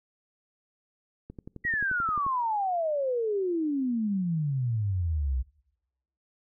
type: click train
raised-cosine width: 3 ms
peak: -28 dBFS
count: 12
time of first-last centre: 1.3-2.265 s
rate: 11.4 Hz
type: exponential sweep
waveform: sine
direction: down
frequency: 1946 to 60.4 Hz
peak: -25 dBFS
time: 1.64-5.43 s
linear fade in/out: 20 ms
effects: noise-tail reverb RT60 0.9 s tail -24 dB re dry